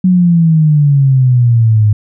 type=exponential sweep; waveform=sine; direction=down; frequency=186.5 to 103.83 Hz; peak=-5 dBFS; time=0.04-1.93 s; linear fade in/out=5 ms; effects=none